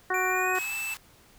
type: harmonic tone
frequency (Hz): 370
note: F#4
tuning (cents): 0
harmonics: 1 / 2 / 3 / 4 / 5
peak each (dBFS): -31 / -31 / -31 / -31 / -31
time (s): 0.1-0.59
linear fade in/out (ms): 5
type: tone with pitch glide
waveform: square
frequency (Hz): 2366 to 2640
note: D7 to E7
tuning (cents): +12 to +2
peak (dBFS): -31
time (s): 0.14-0.94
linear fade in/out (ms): 2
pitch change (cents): +190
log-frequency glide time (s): 0.28-0.73
type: high-pass noise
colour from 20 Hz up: pink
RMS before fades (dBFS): -42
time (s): 0.55-0.97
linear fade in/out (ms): 0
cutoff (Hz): 740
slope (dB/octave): 96
effects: pink hiss -57 dBFS RMS until 1.38 s